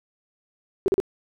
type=tone bursts; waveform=sine; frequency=385.3 Hz; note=G4; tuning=30 cents flat; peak=-16 dBFS; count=3; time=0.86-1.001 s; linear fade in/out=0 ms; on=21 ms; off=39 ms; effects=none